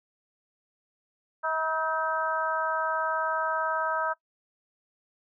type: harmonic tone with a mistuned harmonic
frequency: 319.7 Hz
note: D#4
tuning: 47 cents sharp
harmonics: 2 / 3 / 4 / 5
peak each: -32 / -30 / -30 / -32 dBFS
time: 1.43-4.14 s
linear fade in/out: 20 ms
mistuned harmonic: 5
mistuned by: -42 cents
effects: noise-tail reverb RT60 0.1 s tail -22 dB re dry

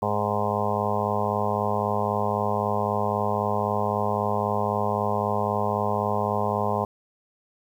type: harmonic tone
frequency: 103.83 Hz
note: G#2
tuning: in tune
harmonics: 1 / 2 / 4 / 5 / 6 / 7 / 8 / 9 / 10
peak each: -31 / -31 / -31 / -31 / -31 / -31 / -31 / -31 / -31 dBFS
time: 0.02-6.85 s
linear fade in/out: 5 ms
effects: 9-bit

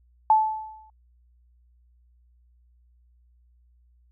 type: tone with exponential decay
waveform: sine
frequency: 870 Hz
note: A5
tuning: 20 cents flat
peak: -12 dBFS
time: 0.3-0.9 s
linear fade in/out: 2 ms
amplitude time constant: 130 ms
effects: added 60 Hz sine -57 dBFS peak until 4.11 s

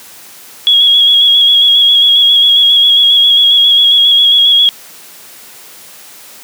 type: tone with vibrato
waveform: sine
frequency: 3322 Hz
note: G#7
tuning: in tune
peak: -4 dBFS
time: 0.67-4.69 s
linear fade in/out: 0 ms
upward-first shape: square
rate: 7.4 Hz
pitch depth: 23 cents each way
effects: white hiss -35 dBFS RMS until 6.43 s + high-pass 150 Hz 12 dB/octave

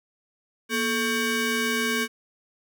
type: ring-modulated tone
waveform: 20% pulse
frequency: 674 Hz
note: E5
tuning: 38 cents sharp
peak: -15 dBFS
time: 0.69-2.08 s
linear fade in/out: 50 ms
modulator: 912 Hz
effects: none

